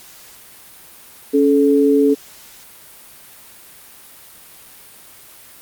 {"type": "tone pair together", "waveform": "sine", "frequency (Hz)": [279.2, 433.2], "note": ["C#4", "A4"], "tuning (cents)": [13, -27], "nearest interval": "minor sixth", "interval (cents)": 760, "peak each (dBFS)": -13, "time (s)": [1.33, 2.15], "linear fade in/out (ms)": 20, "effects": ["white hiss -42 dBFS RMS until 5.61 s", "Opus 48 kbps"]}